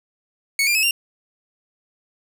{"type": "tone with pitch steps", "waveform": "sawtooth", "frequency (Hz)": [2217, 2390, 2576, 2777], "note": ["C#7", "D7", "E7", "F7"], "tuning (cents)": [0, 30, -41, -10], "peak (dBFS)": -13, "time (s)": [0.59, 0.91], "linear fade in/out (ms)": 2, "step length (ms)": 80, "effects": []}